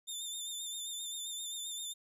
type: tone with vibrato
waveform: 20% pulse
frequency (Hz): 3589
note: A7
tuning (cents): +34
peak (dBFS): -33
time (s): 0.07-1.94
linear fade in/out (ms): 20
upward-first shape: triangle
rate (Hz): 7.6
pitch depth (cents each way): 51
effects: none